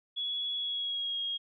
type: tone with pitch glide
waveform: sine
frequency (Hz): 3372 to 3268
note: G#7 to G#7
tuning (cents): +26 to -29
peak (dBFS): -31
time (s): 0.16-1.38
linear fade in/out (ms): 20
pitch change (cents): -55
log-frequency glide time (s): 0.55-1.19
effects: none